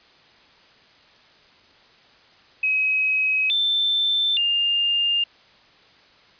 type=tone with pitch steps; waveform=sine; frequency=2544 / 3548 / 2809 Hz; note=D#7 / A7 / F7; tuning=+38 / +14 / +9 cents; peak=-18 dBFS; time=2.63-5.24 s; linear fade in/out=5 ms; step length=870 ms; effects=white hiss -53 dBFS RMS until 6.39 s + resampled to 11025 Hz